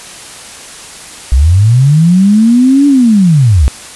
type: linear two-way sweep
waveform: sine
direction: up then down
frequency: 58.7 to 288.6 to 58.7 Hz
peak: -3 dBFS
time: 1.32-3.68 s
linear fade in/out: 0 ms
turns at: 2.87 s
effects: white hiss -29 dBFS RMS until 3.95 s + resampled to 24000 Hz